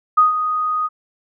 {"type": "tone with ADSR envelope", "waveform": "sine", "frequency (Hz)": 1244.5, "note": "D#6", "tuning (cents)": 0, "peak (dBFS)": -7, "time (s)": [0.17, 0.89], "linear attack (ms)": 12, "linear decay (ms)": 140, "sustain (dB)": -10, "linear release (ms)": 34, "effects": []}